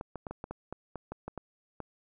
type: clicks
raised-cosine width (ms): 1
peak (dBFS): -24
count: 12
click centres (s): 0.011 / 0.157 / 0.268 / 0.31 / 0.441 / 0.51 / 0.726 / 0.957 / 1.12 / 1.28 / 1.377 / 1.803
effects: none